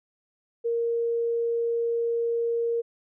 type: tone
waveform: sine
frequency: 466.2 Hz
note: A#4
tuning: in tune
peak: -23 dBFS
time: 0.64-2.82 s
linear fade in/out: 20 ms
effects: none